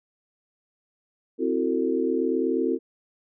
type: chord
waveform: sine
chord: F# half-diminished seventh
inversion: second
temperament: equal with one note detuned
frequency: 261.6 / 329.6 / 370 / 449 Hz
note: C4 / E4 / F#4 / A4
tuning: 0 / 0 / 0 / +35 cents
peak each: -27 dBFS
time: 1.38-2.79 s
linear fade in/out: 50 ms
effects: none